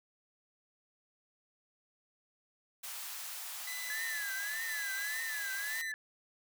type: high-pass noise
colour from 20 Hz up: white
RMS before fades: -43 dBFS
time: 2.83-5.82 s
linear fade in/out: 10 ms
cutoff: 700 Hz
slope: 24 dB/octave
type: tone with tremolo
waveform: sawtooth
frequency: 2003 Hz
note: B6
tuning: 24 cents sharp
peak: -37 dBFS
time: 3.67-5.92 s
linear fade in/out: 5 ms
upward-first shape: square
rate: 0.98 Hz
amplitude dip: 30%
type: tone with vibrato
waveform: sine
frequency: 1693 Hz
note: G#6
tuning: 33 cents sharp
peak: -37 dBFS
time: 3.9-5.94 s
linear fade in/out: 0 ms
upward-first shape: triangle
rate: 1.7 Hz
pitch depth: 160 cents each way
effects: none